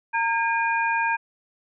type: tone cluster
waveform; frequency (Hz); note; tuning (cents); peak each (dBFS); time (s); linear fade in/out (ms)
sine; 918 / 1617 / 2429; A#5 / G#6 / D#7; -27 / -47 / -42; -23 / -25 / -28; 0.13-1.17; 20
effects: none